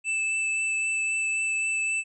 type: tone with vibrato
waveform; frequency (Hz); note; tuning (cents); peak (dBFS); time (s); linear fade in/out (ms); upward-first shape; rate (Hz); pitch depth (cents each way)
square; 2637; E7; 0; -25; 0.04-2.04; 50; triangle; 3.8; 10
effects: resampled to 24000 Hz